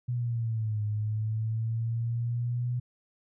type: linear two-way sweep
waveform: sine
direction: down then up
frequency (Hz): 123.47 to 105 to 123.47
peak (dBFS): -27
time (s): 0.08-2.8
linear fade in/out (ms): 10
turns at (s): 0.83
effects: none